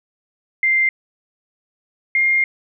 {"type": "tone pair in turn", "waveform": "sine", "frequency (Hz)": [2093, 2121], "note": ["C7", "C7"], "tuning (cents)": [0, 23], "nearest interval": "unison", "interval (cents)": 23, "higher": "second", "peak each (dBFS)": -13, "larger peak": "neither", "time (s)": [[0.63, 0.89], [2.15, 2.44]], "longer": "second", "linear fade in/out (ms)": 2, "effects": []}